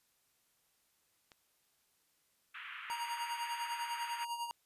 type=click; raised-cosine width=0.2 ms; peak=-38 dBFS; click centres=1.318 s
type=band-pass noise; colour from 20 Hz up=pink; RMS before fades=-47 dBFS; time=2.54-4.25 s; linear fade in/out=10 ms; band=1200 to 3000 Hz; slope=48 dB/octave
type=tone with tremolo; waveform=square; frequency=942 Hz; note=A#5; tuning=18 cents sharp; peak=-36 dBFS; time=2.9-4.51 s; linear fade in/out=0 ms; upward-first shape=sine; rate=10 Hz; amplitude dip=60%
effects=white hiss -75 dBFS RMS until 4.65 s + resampled to 32000 Hz

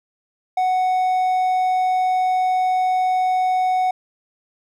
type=tone; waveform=triangle; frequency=741 Hz; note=F#5; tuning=2 cents sharp; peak=-14 dBFS; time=0.57-3.91 s; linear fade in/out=5 ms; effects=none

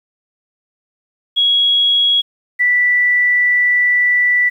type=tone pair in turn; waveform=sine; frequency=3322 / 1968.4 Hz; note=G#7 / B6; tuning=0 / -6 cents; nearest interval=major sixth; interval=906 cents; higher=first; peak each=-10 dBFS; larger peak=neither; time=1.36-2.22 / 2.59-4.5 s; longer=second; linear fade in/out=20 ms; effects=8-bit

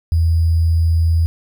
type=tone with sample-and-hold; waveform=sine; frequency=82.41 Hz; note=E2; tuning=in tune; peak=-11 dBFS; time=0.12-1.26 s; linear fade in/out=0 ms; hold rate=4900 Hz; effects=none

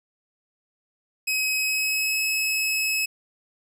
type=tone with pitch glide; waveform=sawtooth; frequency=2546 to 2577 Hz; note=D#7 to E7; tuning=+39 to -40 cents; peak=-19 dBFS; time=1.27-3.06 s; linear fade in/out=10 ms; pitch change=+21 cents; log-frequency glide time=1.58-2.21 s; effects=none

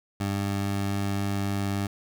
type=tone; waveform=20% pulse; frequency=99.6 Hz; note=G2; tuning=28 cents sharp; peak=-21 dBFS; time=0.2-1.87 s; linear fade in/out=5 ms; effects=none

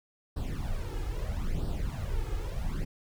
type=noise with flanger; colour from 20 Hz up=brown; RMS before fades=-32 dBFS; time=0.36-2.85 s; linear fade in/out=10 ms; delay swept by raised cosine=0.22 to 2.42 ms; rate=0.77 Hz; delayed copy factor=+0.75; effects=none

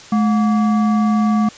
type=tone with frequency modulation; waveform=sine; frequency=214.1 Hz; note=A3; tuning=47 cents flat; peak=-12 dBFS; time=0.12-1.49 s; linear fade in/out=5 ms; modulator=936 Hz; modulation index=0.51; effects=white hiss -39 dBFS RMS until 1.57 s + resampled to 16000 Hz

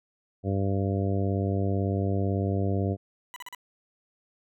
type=harmonic tone; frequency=98 Hz; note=G2; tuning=in tune; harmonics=1 / 2 / 3 / 4 / 5 / 6 / 7; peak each=-26 / -31 / -33 / -34 / -36 / -38 / -38 dBFS; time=0.43-2.97 s; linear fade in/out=50 ms
type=tone bursts; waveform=20% pulse; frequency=987.8 Hz; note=B5; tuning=in tune; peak=-33 dBFS; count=4; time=3.34-3.548 s; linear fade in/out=0 ms; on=22 ms; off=40 ms
effects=none

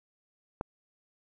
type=click; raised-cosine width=1 ms; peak=-18 dBFS; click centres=0.611 s; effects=none

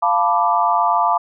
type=chord; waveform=sine; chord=B half-diminished seventh; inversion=second; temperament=equal; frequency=698.5 / 880 / 987.8 / 1174.7 Hz; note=F5 / A5 / B5 / D6; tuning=0 / 0 / 0 / 0 cents; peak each=-19 dBFS; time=0.02-1.18 s; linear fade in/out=10 ms; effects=none

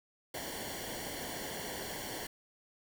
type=noise with comb filter; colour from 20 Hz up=pink; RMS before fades=-41 dBFS; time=0.34-2.27 s; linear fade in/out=5 ms; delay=0.79 ms; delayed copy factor=-0.75; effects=none

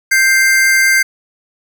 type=tone pair together; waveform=square; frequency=1573.7 / 2097 Hz; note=G6 / C7; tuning=+6 / +3 cents; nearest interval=perfect fourth; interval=497 cents; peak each=-12 dBFS; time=0.11-1.03 s; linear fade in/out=10 ms; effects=none

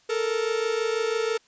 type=tone pair together; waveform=45% pulse; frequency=438.3 / 464.4 Hz; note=A4 / A#4; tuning=-7 / -7 cents; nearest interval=minor second; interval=100 cents; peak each=-26 / -27 dBFS; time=0.09-1.38 s; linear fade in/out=10 ms; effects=white hiss -61 dBFS RMS until 1.47 s + resampled to 16000 Hz

